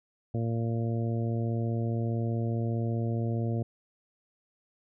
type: harmonic tone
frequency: 115.2 Hz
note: A#2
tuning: 20 cents flat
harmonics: 1 / 2 / 3 / 4 / 5 / 6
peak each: -28 / -34 / -38 / -40 / -42 / -44 dBFS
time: 0.34-3.63 s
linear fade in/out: 5 ms
effects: none